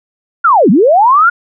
sine linear two-way sweep, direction down then up, 1449 to 169.8 to 1449 Hz, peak -4 dBFS, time 0.44-1.3 s, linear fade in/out 10 ms, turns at 0.7 s, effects none

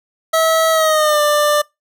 25% pulse tone with pitch glide, 647 to 593.3 Hz, E5 to D5, -32 to +18 cents, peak -8 dBFS, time 0.33-1.62 s, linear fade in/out 10 ms, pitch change -150 cents, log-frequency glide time 0.71-1.21 s, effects noise-tail reverb RT60 0.2 s tail -25 dB re dry

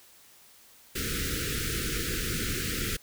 pink band-stop noise, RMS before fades -31 dBFS, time 0.95-2.97 s, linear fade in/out 10 ms, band 500 to 1300 Hz, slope 96 dB/octave, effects white hiss -56 dBFS RMS until 3.02 s

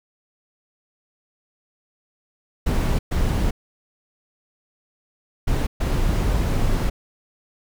brown noise bursts at uneven times, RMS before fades -20 dBFS, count 4, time 2.66-2.99 / 3.11-3.51 / 5.47-5.67 / 5.8-6.9 s, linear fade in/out 10 ms, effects none

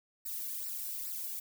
violet noise with flanger, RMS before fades -39 dBFS, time 0.25-1.4 s, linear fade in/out 10 ms, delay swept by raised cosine 0.3 to 1.6 ms, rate 2.4 Hz, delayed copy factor -0.8, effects none

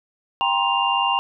sine tone cluster, 790 / 950 / 1050 / 2795 Hz, G5 / A#5 / C6 / F7, +13 / +33 / +6 / +1 cents, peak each -23 dBFS, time 0.41-1.19 s, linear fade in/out 0 ms, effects none

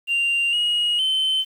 sine tone with pitch steps, 2780 / 2887 / 3072 Hz, F7 / F#7 / G7, -9 / -43 / -36 cents, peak -16 dBFS, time 0.07-1.45 s, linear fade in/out 50 ms, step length 460 ms, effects tanh soft clip ceiling -16 dBFS + 8-bit

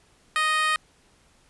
10% pulse tone with high-pass filter, 622.3 Hz, D#5, in tune, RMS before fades -23 dBFS, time 0.36-0.76 s, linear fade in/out 0 ms, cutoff 1400 Hz, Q 3.3, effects pink hiss -60 dBFS RMS until 1.49 s + resampled to 24000 Hz

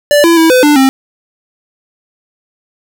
square tone with pitch steps, 584 / 336.1 / 325.3 / 506 / 295.3 / 266.4 Hz, D5 / E4 / E4 / B4 / D4 / C4, -10 / +34 / -23 / +42 / +10 / +31 cents, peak -5 dBFS, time 0.11-0.89 s, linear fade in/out 0 ms, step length 130 ms, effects none

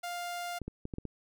sawtooth tone, 701 Hz, F5, 6 cents sharp, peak -32 dBFS, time 0.03-0.59 s, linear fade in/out 10 ms
clicks, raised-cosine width 3 ms, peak -25 dBFS, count 6, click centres 0.617 / 0.68 / 0.854 / 0.938 / 0.984 / 1.053 s
effects none

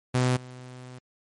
sawtooth tone with level steps, 126.3 Hz, B2, 39 cents sharp, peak -17 / -37 dBFS, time 0.14-0.99 s, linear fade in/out 10 ms, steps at 0.36 s, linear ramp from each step 10 ms, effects MP3 48 kbps

